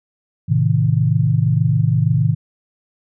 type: chord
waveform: sine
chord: A diminished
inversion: none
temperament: just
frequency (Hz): 110 / 132 / 158.4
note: A2 / C3 / Eb3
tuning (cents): 0 / +16 / +31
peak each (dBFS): -17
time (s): 0.48-2.35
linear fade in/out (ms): 20
effects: none